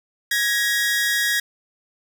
sawtooth tone pair together, 1661.2 / 1894.1 Hz, G#6 / A#6, 0 / +27 cents, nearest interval major second, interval 227 cents, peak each -18 dBFS, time 0.31-1.4 s, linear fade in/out 5 ms, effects 9-bit

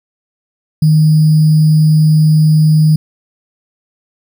sine tone with sample-and-hold, 155.1 Hz, D#3, 5 cents flat, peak -5 dBFS, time 0.82-2.96 s, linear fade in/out 5 ms, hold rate 4900 Hz, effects none

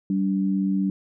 sine tone pair together, 193.02 / 289.2 Hz, G3 / D4, -27 / -27 cents, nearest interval perfect fifth, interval 700 cents, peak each -21 / -26 dBFS, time 0.1-0.9 s, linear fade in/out 2 ms, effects none

